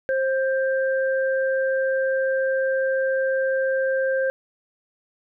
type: tone pair together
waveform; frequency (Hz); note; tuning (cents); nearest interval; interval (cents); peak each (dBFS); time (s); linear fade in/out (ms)
sine; 530 / 1578.6; C5 / G6; +22 / +12; octave + perfect fifth; 1890; -20 / -27; 0.09-4.3; 0
effects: none